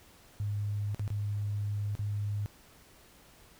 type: tone with dropouts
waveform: sine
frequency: 103 Hz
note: G#2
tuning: 14 cents flat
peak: -30 dBFS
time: 0.4-2.46 s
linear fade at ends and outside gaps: 0 ms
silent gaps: 0.946-0.995 / 1.078-1.103 / 1.952-1.992 s
effects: pink hiss -58 dBFS RMS until 3.59 s